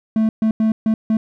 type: tone bursts at uneven times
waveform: triangle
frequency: 220 Hz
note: A3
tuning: in tune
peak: -11 dBFS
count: 5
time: 0.16-0.29 / 0.42-0.51 / 0.6-0.72 / 0.86-0.94 / 1.1-1.17 s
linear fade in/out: 2 ms
effects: none